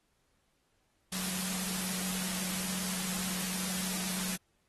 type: tone in noise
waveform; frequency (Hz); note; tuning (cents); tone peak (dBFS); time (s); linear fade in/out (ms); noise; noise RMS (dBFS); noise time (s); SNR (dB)
sine; 185; F#3; 0; -39; 1.12-4.36; 5; white; -36; 1.12-4.36; -6
effects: pink hiss -75 dBFS RMS until 4.68 s + AAC 32 kbps